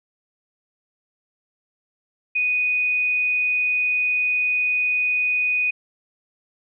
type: tone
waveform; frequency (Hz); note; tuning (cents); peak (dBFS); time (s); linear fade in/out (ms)
sine; 2484; D#7; -3; -18; 2.35-5.71; 10
effects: none